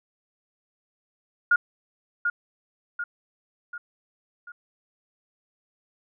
sine tone with echo, 1425 Hz, F6, 34 cents sharp, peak -15 dBFS, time 1.51-1.56 s, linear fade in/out 5 ms, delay 740 ms, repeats 4, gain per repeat -6 dB, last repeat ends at 4.52 s, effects none

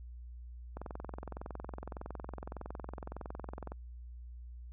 click train, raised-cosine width 1 ms, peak -28 dBFS, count 65, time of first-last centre 0.77-3.719 s, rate 21.7 Hz, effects added 60 Hz sine -45 dBFS peak until 4.72 s

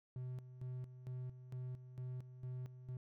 triangle tone with tremolo, 126.7 Hz, B2, 45 cents sharp, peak -40 dBFS, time 0.16-2.97 s, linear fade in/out 2 ms, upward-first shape square, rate 2.2 Hz, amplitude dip 70%, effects none

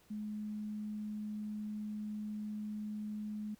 sine tone, 211.5 Hz, G#3, 32 cents sharp, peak -38 dBFS, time 0.1-3.55 s, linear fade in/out 10 ms, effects pink hiss -67 dBFS RMS until 3.59 s

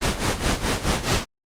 pink noise with tremolo, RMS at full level -19 dBFS, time 0.01-1.25 s, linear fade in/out 20 ms, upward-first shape sine, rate 4.7 Hz, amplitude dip 75%, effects low-pass 8000 Hz 12 dB/octave + Opus 24 kbps

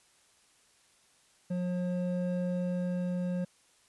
triangle tone pair together, 179.3 / 537.3 Hz, F3 / C5, +46 / +46 cents, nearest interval octave + perfect fifth, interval 1900 cents, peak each -28 / -35 dBFS, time 1.5-3.45 s, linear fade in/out 10 ms, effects white hiss -65 dBFS RMS until 3.88 s + resampled to 24000 Hz

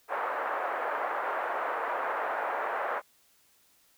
pink band-pass noise, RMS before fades -32 dBFS, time 0.08-3.02 s, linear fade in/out 50 ms, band 550 to 1600 Hz, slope 24 dB/octave, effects white hiss -65 dBFS RMS until 3.97 s

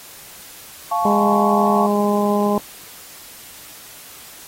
sine chord, F augmented, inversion none, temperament equal with one note detuned, 698.5 / 868.9 / 1108.7 Hz, F5 / A5 / C#6, 0 / -22 / 0 cents, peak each -21 dBFS, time 0.91-1.87 s, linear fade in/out 10 ms
harmonic tone, 205.6 Hz, G#3, 17 cents flat, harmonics 1 / 2 / 3 / 4 / 5, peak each -18 / -21 / -23 / -24 / -25 dBFS, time 1.05-2.58 s, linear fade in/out 2 ms
effects white hiss -40 dBFS RMS until 4.47 s + AAC 48 kbps

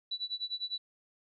sine tone with tremolo, 3951 Hz, B7, in tune, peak -31 dBFS, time 0.11-0.78 s, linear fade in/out 5 ms, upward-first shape sine, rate 9.9 Hz, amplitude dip 95%, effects none

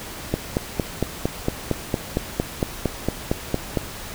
click train, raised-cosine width 2 ms, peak -6 dBFS, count 16, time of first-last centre 0.34-3.772 s, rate 4.37 Hz, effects pink hiss -35 dBFS RMS until 4.14 s

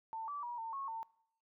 sine tone with pitch steps, 894 / 1157 / 959 / 903 / 1096 / 902 Hz, A5 / D6 / A#5 / A5 / C#6 / A5, +27 / -26 / +49 / +45 / -20 / +43 cents, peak -39 dBFS, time 0.13-1.03 s, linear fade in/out 0 ms, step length 150 ms, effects noise-tail reverb RT60 0.7 s tail -22 dB re dry

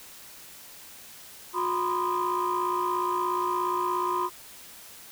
sine tone cluster, 359.8 / 976 / 1033 / 1229 Hz, F#4 / B5 / C6 / D#6, -48 / -21 / -22 / -22 cents, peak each -30 / -29 / -27 / -32 dBFS, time 1.53-4.3 s, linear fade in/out 50 ms, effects tanh soft clip ceiling -19 dBFS + white hiss -47 dBFS RMS until 5.11 s

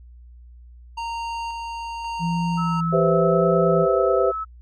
square tone with tremolo, 926 Hz, A#5, 12 cents flat, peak -27 dBFS, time 0.97-2.81 s, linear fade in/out 10 ms, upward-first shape square, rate 0.93 Hz, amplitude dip 25%
sine tone with vibrato, 168.3 Hz, E3, 36 cents sharp, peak -21 dBFS, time 2.19-3.87 s, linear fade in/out 50 ms, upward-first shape sine, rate 0.97 Hz, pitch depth 28 cents each way
sine tone, 1300 Hz, E6, 24 cents flat, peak -25 dBFS, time 2.57-4.45 s, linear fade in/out 20 ms
sine chord, C major seventh, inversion second, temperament equal, 392 / 493.9 / 523.3 / 659.3 Hz, G4 / B4 / C5 / E5, 0 / 0 / 0 / 0 cents, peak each -21 / -24 / -21 / -23 dBFS, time 2.92-4.32 s, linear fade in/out 20 ms
effects added 60 Hz sine -42 dBFS peak until 4.61 s + low-pass 5000 Hz 12 dB/octave

